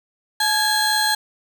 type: tone cluster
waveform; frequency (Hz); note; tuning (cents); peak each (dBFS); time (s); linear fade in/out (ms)
35% pulse; 854 / 1644 / 4142; G#5 / G#6 / C8; +48 / -18 / -18; -20; 0.4-1.15; 5
effects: none